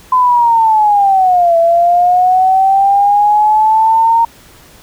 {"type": "linear two-way sweep", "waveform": "sine", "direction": "down then up", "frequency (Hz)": [1023, 666, 926], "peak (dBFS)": -6, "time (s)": [0.12, 4.25], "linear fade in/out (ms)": 5, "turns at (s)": 1.57, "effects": ["pink hiss -41 dBFS RMS until 4.82 s"]}